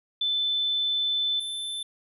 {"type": "tone pair in turn", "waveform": ["sine", "square"], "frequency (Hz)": [3520, 3533], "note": ["A7", "A7"], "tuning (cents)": [0, 6], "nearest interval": "unison", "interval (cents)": 6, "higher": "second", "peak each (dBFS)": [-23, -31], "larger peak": "first", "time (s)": [[0.21, 1.4], [1.4, 1.83]], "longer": "first", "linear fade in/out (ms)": 5, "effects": ["resampled to 32000 Hz"]}